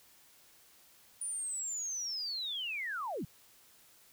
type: linear sweep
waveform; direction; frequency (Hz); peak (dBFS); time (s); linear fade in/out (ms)
sine; down; 9540 to 109.3; -35; 1.21-3.25; 5
effects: white hiss -62 dBFS RMS until 4.12 s